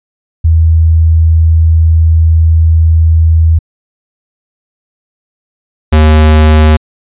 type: tone pair in turn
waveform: sine / square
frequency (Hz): 81 / 77.32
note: E2 / D#2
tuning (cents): -30 / -10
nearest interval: minor second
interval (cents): 80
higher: first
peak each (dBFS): -3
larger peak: neither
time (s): 0.44-3.59 / 5.92-6.77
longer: first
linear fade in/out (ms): 10
effects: resampled to 8000 Hz